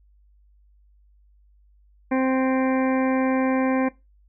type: harmonic tone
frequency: 261.6 Hz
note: C4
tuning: in tune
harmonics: 1 / 2 / 3 / 4 / 6 / 7 / 8 / 9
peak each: -20 / -26 / -30 / -32 / -36 / -37 / -38 / -39 dBFS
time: 2.11-3.89 s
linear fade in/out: 10 ms
effects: noise-tail reverb RT60 0.2 s tail -18 dB re dry + added 50 Hz sine -54 dBFS peak until 4.28 s